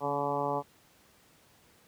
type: harmonic tone with a mistuned harmonic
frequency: 143.1 Hz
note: D3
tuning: 45 cents flat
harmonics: 1 / 2 / 3 / 4 / 5 / 6 / 7 / 8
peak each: -40 / -39 / -36 / -35 / -37 / -34 / -37 / -39 dBFS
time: 0-0.63 s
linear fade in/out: 50 ms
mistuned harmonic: 2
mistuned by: -27 cents
effects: pink hiss -62 dBFS RMS until 1.87 s + high-pass 80 Hz 12 dB/octave